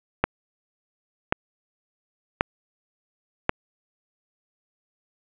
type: click train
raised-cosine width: 0.5 ms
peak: -3 dBFS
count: 4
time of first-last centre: 0.24-3.494 s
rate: 0.922 Hz
effects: resampled to 8000 Hz + 7-bit